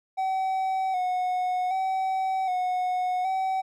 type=tone with vibrato; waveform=triangle; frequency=746 Hz; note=F#5; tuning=14 cents sharp; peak=-22 dBFS; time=0.17-3.62 s; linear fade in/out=20 ms; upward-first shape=square; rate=0.65 Hz; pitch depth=35 cents each way; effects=none

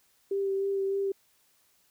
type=tone with vibrato; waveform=sine; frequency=392 Hz; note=G4; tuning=in tune; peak=-26 dBFS; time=0.31-1.12 s; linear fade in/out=5 ms; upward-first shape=sine; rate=3.3 Hz; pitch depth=16 cents each way; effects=white hiss -67 dBFS RMS until 1.9 s

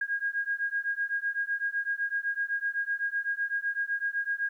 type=beating tone pair; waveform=sine; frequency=1627 / 1634.9 Hz; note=G#6 / G#6; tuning=-36 / -28 cents; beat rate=7.9 Hz; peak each=-31 dBFS; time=0.01-4.49 s; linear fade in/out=5 ms; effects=11-bit

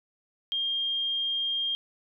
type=tone; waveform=sine; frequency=3213 Hz; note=G7; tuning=42 cents sharp; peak=-26 dBFS; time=0.52-1.75 s; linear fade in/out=0 ms; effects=none

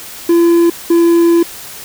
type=tone pair in turn; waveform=triangle; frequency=340 / 338.8 Hz; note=F4 / E4; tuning=-46 / +48 cents; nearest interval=unison; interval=6 cents; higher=first; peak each=-4 dBFS; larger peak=neither; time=0.29-0.7 / 0.9-1.43 s; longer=second; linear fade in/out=5 ms; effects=white hiss -30 dBFS RMS until 1.84 s

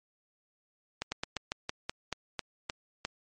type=slowing click train; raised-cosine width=0.2 ms; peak=-15 dBFS; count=11; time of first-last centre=1.02-3.05 s; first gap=100 ms; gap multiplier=1.15; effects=MP3 48 kbps

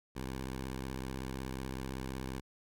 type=tone with vibrato; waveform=10% pulse; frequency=65.41 Hz; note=C2; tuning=in tune; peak=-30 dBFS; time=0.15-2.41 s; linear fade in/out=20 ms; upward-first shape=sine; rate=16 Hz; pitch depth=82 cents each way; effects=none

